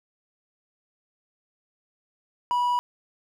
triangle tone, 976 Hz, B5, 21 cents flat, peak -19 dBFS, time 2.51-2.79 s, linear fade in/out 0 ms, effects none

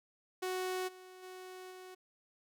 sawtooth tone with level steps, 370 Hz, F#4, in tune, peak -31 / -48 / -43 / -45 dBFS, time 0.42-1.95 s, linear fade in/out 10 ms, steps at 0.87 / 1.22 / 1.7 s, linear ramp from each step 20 ms, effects none

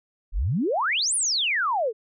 sine exponential two-way sweep, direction up then down, 34.42 to 10110 to 411.3 Hz, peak -21 dBFS, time 0.32-1.93 s, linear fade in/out 50 ms, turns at 1.15 s, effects none

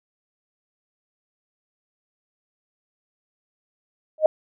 sine tone with exponential growth, 622.3 Hz, D#5, in tune, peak -6 dBFS, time 4.18-4.26 s, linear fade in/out 2 ms, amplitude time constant 16 ms, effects none

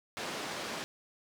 pink band-pass noise, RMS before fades -39 dBFS, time 0.17-0.84 s, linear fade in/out 0 ms, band 270 to 6100 Hz, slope 12 dB/octave, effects none

